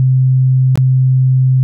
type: tone with dropouts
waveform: sine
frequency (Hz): 130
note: C3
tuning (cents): -11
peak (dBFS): -7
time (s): 0-1.63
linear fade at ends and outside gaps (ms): 0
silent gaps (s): 0.756-0.775
effects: none